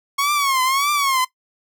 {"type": "tone with vibrato", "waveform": "sawtooth", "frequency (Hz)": 1100, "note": "C#6", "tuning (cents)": -14, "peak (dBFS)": -13, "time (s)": [0.18, 1.25], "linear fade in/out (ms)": 10, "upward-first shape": "triangle", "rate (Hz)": 1.7, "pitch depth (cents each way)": 140, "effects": ["noise-tail reverb RT60 0.1 s tail -17 dB re dry"]}